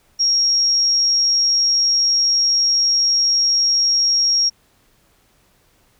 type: tone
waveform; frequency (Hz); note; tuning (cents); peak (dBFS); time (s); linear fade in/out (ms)
sine; 5588; F8; 0; -13; 0.19-4.5; 20
effects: pink hiss -58 dBFS RMS until 5.99 s